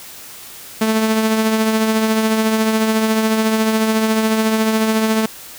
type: tone with tremolo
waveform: sawtooth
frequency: 220 Hz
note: A3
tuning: in tune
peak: -8 dBFS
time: 0.81-5.26 s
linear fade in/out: 5 ms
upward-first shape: triangle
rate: 14 Hz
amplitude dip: 45%
effects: white hiss -36 dBFS RMS until 5.58 s